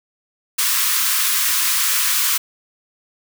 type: high-pass noise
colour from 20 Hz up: white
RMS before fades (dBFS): -18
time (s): 0.58-2.38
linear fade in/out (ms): 10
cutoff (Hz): 980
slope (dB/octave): 96
effects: none